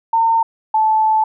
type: tone pair in turn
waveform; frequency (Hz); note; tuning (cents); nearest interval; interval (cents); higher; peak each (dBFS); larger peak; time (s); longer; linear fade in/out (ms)
sine; 909 / 872.6; A#5 / A5; -44 / -15; minor second; 71; first; -11; neither; 0.13-0.43 / 0.74-1.24; second; 5
effects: none